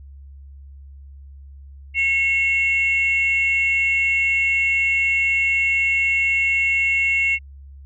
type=tone pair together; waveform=sine; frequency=2182 / 2738 Hz; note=C#7 / F7; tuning=-28 / -35 cents; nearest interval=major third; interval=393 cents; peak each=-17 / -20 dBFS; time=1.94-7.39 s; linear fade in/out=50 ms; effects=tanh soft clip ceiling -9 dBFS + added 69 Hz sine -38 dBFS peak until 7.85 s